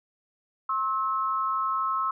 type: tone pair together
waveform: sine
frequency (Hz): 1068.1 / 1300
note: C6 / E6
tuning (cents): +35 / -24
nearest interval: minor third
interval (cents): 341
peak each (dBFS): -27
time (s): 0.69-2.11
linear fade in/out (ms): 5
effects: none